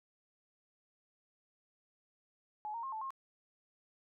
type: tone with pitch steps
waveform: sine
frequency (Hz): 848 / 926 / 1069 / 875 / 1071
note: G#5 / A#5 / C6 / A5 / C6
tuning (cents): +36 / -12 / +37 / -10 / +40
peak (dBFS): -38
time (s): 2.65-3.105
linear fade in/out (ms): 0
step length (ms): 91
effects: none